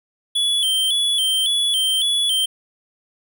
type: tone with vibrato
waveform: square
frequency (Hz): 3268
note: G#7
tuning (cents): -29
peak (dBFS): -17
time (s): 0.35-2.46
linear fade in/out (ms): 10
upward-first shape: square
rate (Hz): 1.8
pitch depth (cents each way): 72
effects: none